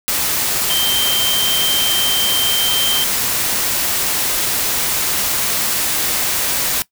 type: tone in noise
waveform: sine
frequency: 3136 Hz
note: G7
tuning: in tune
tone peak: -16 dBFS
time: 0.7-3.04 s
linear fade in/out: 0 ms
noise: white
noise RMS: -18 dBFS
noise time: 0.08-6.82 s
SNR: -1 dB
effects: noise-tail reverb RT60 0.1 s tail -19 dB re dry